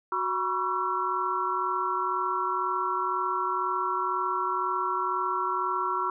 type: tone cluster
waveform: sine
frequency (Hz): 368.7 / 968 / 1102 / 1144 / 1350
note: F#4 / B5 / C#6 / D6 / E6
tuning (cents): -6 / -35 / -11 / -46 / +41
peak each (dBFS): -35 / -30 / -31 / -39 / -30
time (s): 0.12-6.1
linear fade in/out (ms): 2
effects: none